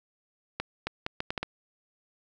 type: accelerating click train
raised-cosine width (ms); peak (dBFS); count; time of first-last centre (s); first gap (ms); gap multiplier
0.3; -14; 7; 0.6-1.43; 270; 0.72
effects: none